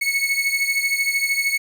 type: beating tone pair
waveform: 40% pulse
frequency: 2200 / 2213 Hz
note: C#7 / C#7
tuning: -14 / -3 cents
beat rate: 13 Hz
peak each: -20 / -22 dBFS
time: 0.01-1.58 s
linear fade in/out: 10 ms
effects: none